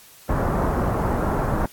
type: low-pass noise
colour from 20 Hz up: pink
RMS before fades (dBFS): -22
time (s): 0.29-1.66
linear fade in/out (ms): 2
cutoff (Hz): 1300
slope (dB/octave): 24
effects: white hiss -48 dBFS RMS until 1.72 s + AAC 64 kbps